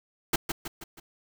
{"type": "noise with echo", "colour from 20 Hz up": "pink", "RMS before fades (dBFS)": -24, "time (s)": [0.33, 0.36], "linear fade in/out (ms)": 5, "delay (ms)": 160, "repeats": 4, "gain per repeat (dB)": -6, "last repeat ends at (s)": 1, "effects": []}